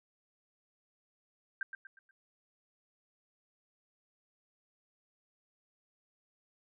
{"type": "tone with echo", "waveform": "sine", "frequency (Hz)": 1573, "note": "G6", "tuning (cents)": 6, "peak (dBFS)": -32, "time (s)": [1.61, 1.63], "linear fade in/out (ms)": 2, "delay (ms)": 120, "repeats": 4, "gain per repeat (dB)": -8, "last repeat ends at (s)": 2.11, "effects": []}